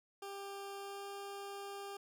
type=tone with pitch glide; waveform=20% pulse; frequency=396.8 to 399.1 Hz; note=G4 to G4; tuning=+21 to +31 cents; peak=-39 dBFS; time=0.22-1.97 s; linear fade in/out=5 ms; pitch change=+10 cents; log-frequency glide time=0.78-1.05 s; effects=none